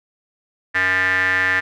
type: tone with band-pass filter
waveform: square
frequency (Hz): 93.2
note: F#2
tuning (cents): +13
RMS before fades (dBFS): -18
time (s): 0.74-1.61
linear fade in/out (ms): 20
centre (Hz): 1800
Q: 9.2
effects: none